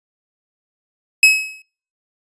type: tone with exponential decay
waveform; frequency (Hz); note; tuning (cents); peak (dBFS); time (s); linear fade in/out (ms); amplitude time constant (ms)
40% pulse; 2565; E7; -48; -3; 1.23-1.62; 2; 83
effects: noise-tail reverb RT60 0.5 s tail -25 dB re dry + resampled to 22050 Hz